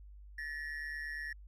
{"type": "ring-modulated tone", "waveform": "triangle", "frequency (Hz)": 1821, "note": "A#6", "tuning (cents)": -41, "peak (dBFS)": -34, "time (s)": [0.38, 1.33], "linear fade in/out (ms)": 5, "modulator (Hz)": 74.3, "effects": ["added 50 Hz sine -50 dBFS peak until 1.47 s"]}